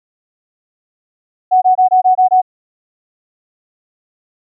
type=tone bursts; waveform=sine; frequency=742 Hz; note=F#5; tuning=5 cents sharp; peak=-6 dBFS; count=7; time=1.51-2.418 s; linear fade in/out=20 ms; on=110 ms; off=23 ms; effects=none